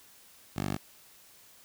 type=tone with high-pass filter; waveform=10% pulse; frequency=49.24 Hz; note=G1; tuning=8 cents sharp; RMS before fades=-33 dBFS; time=0.56-0.77 s; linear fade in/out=10 ms; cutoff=110 Hz; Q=0.76; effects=white hiss -57 dBFS RMS until 1.64 s